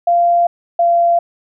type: tone pair in turn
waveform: sine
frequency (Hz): 692 / 686.8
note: F5 / F5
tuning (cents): -16 / -29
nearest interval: unison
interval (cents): 13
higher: first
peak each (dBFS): -9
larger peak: neither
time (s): 0.07-0.47 / 0.79-1.19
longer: neither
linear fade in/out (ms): 5
effects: none